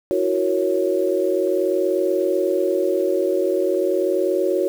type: chord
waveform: sine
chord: F# dominant seventh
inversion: third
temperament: equal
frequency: 329.6 / 370 / 466.2 / 554.4 Hz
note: E4 / F#4 / A#4 / C#5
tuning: 0 / 0 / 0 / 0 cents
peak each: -25 / -20 / -26 / -22 dBFS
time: 0.11-4.68 s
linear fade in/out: 0 ms
effects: 7-bit